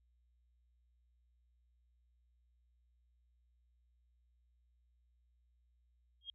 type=tone with exponential growth; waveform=sine; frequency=3245 Hz; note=G#7; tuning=41 cents flat; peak=-39 dBFS; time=6.21-6.3 s; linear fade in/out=2 ms; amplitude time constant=19 ms; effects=added 60 Hz sine -70 dBFS peak until 6.34 s